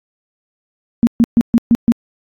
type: tone bursts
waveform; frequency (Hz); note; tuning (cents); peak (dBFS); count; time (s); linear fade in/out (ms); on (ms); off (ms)
sine; 233.1; A#3; 0; -6; 6; 1.03-1.92; 0; 40; 130
effects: AAC 48 kbps